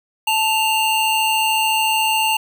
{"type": "tone pair together", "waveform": "square", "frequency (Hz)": [880.1, 2794], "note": ["A5", "F7"], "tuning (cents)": [0, 0], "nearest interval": "octave + minor sixth", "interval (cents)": 2000, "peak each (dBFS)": -19, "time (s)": [0.27, 2.37], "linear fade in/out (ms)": 5, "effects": []}